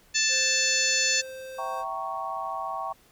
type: harmonic tone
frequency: 880 Hz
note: A5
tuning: in tune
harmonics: 2 / 3 / 4 / 5 / 6 / 7 / 8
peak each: -30 / -28 / -33 / -28 / -32 / -29 / -29 dBFS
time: 0.14-1.22 s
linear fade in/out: 20 ms
type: tone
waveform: square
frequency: 523.3 Hz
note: C5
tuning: in tune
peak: -38 dBFS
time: 0.28-1.85 s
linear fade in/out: 50 ms
type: chord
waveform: sine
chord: E diminished seventh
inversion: none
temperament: equal with one note detuned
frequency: 659.3 / 774.1 / 932.3 / 1108.7 Hz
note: E5 / G5 / Bb5 / Db6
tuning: 0 / -22 / 0 / 0 cents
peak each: -37 / -34 / -37 / -33 dBFS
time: 1.58-2.93 s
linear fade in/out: 10 ms
effects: pink hiss -59 dBFS RMS until 3.11 s